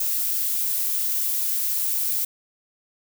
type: noise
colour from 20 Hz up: violet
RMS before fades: -24 dBFS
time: 0-2.25 s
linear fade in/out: 5 ms
effects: none